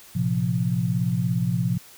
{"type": "chord", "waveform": "sine", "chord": "Bb suspended second", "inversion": "none", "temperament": "equal with one note detuned", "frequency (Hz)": [113.62, 130.81, 174.61], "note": ["Bb2", "C3", "F3"], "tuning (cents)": [-44, 0, 0], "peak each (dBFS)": [-26, -25, -24], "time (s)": [0.15, 1.78], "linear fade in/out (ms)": 10, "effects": ["white hiss -48 dBFS RMS until 1.97 s"]}